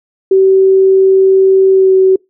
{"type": "tone with pitch glide", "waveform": "sine", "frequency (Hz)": [383, 378.6], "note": ["G4", "F#4"], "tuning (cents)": [-40, 40], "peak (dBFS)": -4, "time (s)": [0.31, 2.16], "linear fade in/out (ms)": 5, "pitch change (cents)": -20, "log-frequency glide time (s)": [1.71, 1.94], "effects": ["noise-tail reverb RT60 0.2 s tail -26 dB re dry"]}